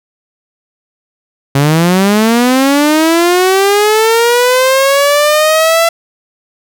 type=linear sweep; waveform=sawtooth; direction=up; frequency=135.5 to 674 Hz; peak=-3 dBFS; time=1.55-5.89 s; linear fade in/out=5 ms; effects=none